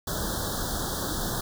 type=band-stop noise; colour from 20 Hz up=pink; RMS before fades=-30 dBFS; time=0.07-1.41 s; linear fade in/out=5 ms; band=1700 to 3300 Hz; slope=96 dB/octave; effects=none